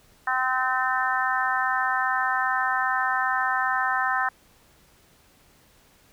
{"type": "harmonic tone", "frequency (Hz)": 257.5, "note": "C4", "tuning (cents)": -28, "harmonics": [3, 4, 5, 6, 7], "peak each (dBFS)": [-28, -28, -28, -28, -28], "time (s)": [0.27, 4.29], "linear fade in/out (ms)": 5, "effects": ["pink hiss -58 dBFS RMS until 6.12 s"]}